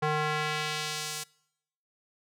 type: tone with band-pass filter sweep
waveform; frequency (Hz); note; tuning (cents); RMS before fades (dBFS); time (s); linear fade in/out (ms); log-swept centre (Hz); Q
square; 152.6; D#3; -33; -31; 0.02-1.24; 10; 970 to 8500; 0.81
effects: noise-tail reverb RT60 0.8 s tail -25 dB re dry